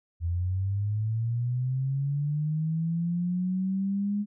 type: linear sweep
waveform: sine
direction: up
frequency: 82.9 to 207.7 Hz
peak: -25 dBFS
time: 0.2-4.26 s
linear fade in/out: 50 ms
effects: none